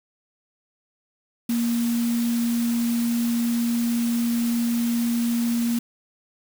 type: tone in noise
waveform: sine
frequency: 235 Hz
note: A#3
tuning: 14 cents sharp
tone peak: -20 dBFS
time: 1.49-5.79 s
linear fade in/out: 5 ms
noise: white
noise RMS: -35 dBFS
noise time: 1.49-5.79 s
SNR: +12 dB
effects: none